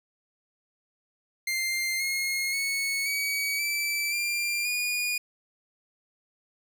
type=tone with pitch steps; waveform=sawtooth; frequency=2099 / 2153 / 2208 / 2265 / 2324 / 2383 / 2445 Hz; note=C7 / C7 / C#7 / C#7 / D7 / D7 / D#7; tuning=+5 / +49 / -7 / +37 / -19 / +25 / -31 cents; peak=-23 dBFS; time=1.47-5.18 s; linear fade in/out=5 ms; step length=530 ms; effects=none